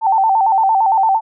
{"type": "tone with vibrato", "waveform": "sine", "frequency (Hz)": 830.6, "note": "G#5", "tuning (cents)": 0, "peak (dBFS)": -10, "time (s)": [0.01, 1.21], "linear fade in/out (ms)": 50, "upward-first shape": "square", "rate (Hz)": 8.8, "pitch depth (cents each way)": 120, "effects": []}